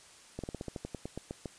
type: slowing click train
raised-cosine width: 2 ms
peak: -24 dBFS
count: 13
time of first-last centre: 0.39-1.458 s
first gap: 47 ms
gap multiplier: 1.11
effects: white hiss -56 dBFS RMS until 1.58 s + resampled to 22050 Hz